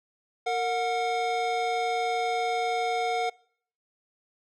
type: tone pair together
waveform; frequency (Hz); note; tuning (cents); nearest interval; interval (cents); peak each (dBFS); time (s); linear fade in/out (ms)
square; 460.5 / 728; A#4 / F#5; -21 / -28; minor sixth; 793; -31 / -27; 0.46-3.3; 10
effects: noise-tail reverb RT60 0.6 s tail -24 dB re dry + low-pass 5000 Hz 12 dB/octave